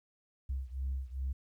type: beating tone pair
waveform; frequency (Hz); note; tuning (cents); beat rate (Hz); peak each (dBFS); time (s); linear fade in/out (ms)
sine; 65.41 / 67.91; C2 / C#2; 0 / -35; 2.5; -35 / -37; 0.49-1.33; 10
effects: tanh soft clip ceiling -29 dBFS + 12-bit